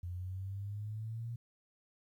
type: exponential sweep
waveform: sine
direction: up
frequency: 87.31 to 118.8 Hz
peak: -38 dBFS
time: 0.03-1.36 s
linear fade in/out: 5 ms
effects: 12-bit